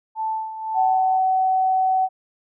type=tone with tremolo; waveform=sine; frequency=880 Hz; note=A5; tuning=in tune; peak=-21 dBFS; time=0.15-1.2 s; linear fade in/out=50 ms; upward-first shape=sine; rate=1.9 Hz; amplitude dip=65%
type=tone; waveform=sine; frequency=754 Hz; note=F#5; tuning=32 cents sharp; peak=-16 dBFS; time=0.74-2.09 s; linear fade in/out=50 ms
effects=none